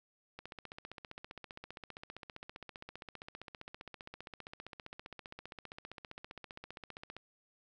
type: click train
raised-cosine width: 0.3 ms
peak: -30 dBFS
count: 104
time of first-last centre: 0.39-7.166 s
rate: 15.2 Hz
effects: none